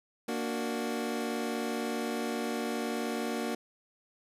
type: chord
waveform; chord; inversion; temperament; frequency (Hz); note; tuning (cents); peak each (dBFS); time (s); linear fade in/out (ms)
25% pulse; Bb augmented; none; equal; 233.1 / 293.7 / 370; Bb3 / D4 / F#4; 0 / 0 / 0; -30 / -34 / -34; 0.28-3.55; 5
effects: resampled to 32000 Hz